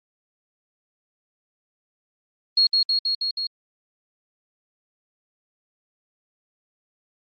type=tone with echo; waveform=sine; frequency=4300 Hz; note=C8; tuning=47 cents sharp; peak=-14 dBFS; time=2.57-2.67 s; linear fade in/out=5 ms; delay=160 ms; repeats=5; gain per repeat=-2 dB; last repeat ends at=3.47 s; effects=Opus 32 kbps

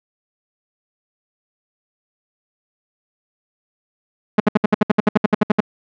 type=tone bursts; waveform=sawtooth; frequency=211.2 Hz; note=G#3; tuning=29 cents sharp; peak=-5 dBFS; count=15; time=4.38-5.605 s; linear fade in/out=5 ms; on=21 ms; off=65 ms; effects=low-pass 2000 Hz 12 dB/octave

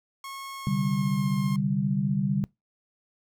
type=tone with pitch glide; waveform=sawtooth; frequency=1091 to 1066.7 Hz; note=C#6 to C6; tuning=-28 to +33 cents; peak=-33 dBFS; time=0.24-1.56 s; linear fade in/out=2 ms; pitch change=-39 cents; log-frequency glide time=0.55-1.33 s
type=chord; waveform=sine; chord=C suspended second; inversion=none; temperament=equal with one note detuned; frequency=131.65 / 146.83 / 196 Hz; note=C3 / D3 / G3; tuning=+11 / 0 / 0 cents; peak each=-30 / -27 / -26 dBFS; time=0.67-2.44 s; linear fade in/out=0 ms
effects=noise-tail reverb RT60 0.2 s tail -24 dB re dry

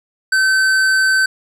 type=tone with hard clipping; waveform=triangle; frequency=1537 Hz; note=G6; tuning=35 cents flat; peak=-13 dBFS; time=0.32-1.26 s; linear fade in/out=5 ms; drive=15 dB; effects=none

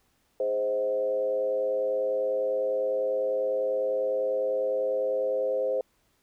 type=tone with frequency modulation; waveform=sine; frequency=523.3 Hz; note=C5; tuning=in tune; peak=-24 dBFS; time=0.4-5.81 s; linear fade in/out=2 ms; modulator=110 Hz; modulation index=0.73; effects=pink hiss -69 dBFS RMS until 6.22 s

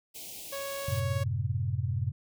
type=band-stop noise; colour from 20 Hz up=white; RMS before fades=-43 dBFS; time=0.14-1.01 s; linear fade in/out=20 ms; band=800 to 2300 Hz; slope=48 dB/octave
type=tone; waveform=sawtooth; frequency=554.4 Hz; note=C#5; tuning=in tune; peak=-31 dBFS; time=0.52-1.24 s; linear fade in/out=10 ms
type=chord; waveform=sine; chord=F# diminished; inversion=none; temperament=equal; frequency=92.5 / 110 / 130.81 Hz; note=F#2 / A2 / C3; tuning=0 / 0 / 0 cents; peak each=-32 dBFS; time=0.88-2.12 s; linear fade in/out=5 ms
effects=none

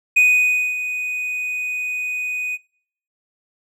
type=tone with ADSR envelope; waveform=triangle; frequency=2489 Hz; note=D#7; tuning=in tune; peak=-8 dBFS; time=0.16-2.58 s; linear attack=11 ms; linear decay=580 ms; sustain=-12 dB; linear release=37 ms; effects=noise-tail reverb RT60 0.6 s tail -25 dB re dry

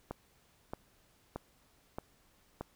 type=click train; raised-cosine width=1 ms; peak=-24 dBFS; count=5; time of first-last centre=0.11-2.61 s; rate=1.6 Hz; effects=pink hiss -68 dBFS RMS until 2.75 s

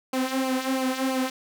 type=tone with flanger; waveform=sawtooth; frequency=261.6 Hz; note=C4; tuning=in tune; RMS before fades=-26 dBFS; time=0.13-1.3 s; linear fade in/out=5 ms; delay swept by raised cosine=0.54 to 3.74 ms; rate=3 Hz; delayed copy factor=-0.7; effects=none

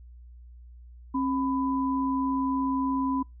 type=tone pair together; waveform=sine; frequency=268.3 / 998.4 Hz; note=C4 / B5; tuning=+44 / +19 cents; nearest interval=octave + major seventh; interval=2275 cents; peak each=-25 / -30 dBFS; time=1.14-3.23 s; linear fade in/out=10 ms; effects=noise-tail reverb RT60 0.2 s tail -26 dB re dry + added 60 Hz sine -45 dBFS peak until 3.4 s

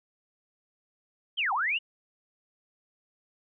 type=linear two-way sweep; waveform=sine; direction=down then up; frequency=3273 to 740 to 2982 Hz; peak=-25 dBFS; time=1.37-1.79 s; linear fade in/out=20 ms; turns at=1.53 s; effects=none

